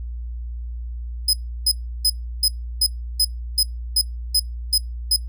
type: tone bursts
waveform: sawtooth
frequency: 5050 Hz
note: D#8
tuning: 25 cents sharp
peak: -12 dBFS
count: 11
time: 1.28-5.163 s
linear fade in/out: 5 ms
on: 53 ms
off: 330 ms
effects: noise-tail reverb RT60 0.2 s tail -24 dB re dry + added 59 Hz sine -27 dBFS peak until 5.28 s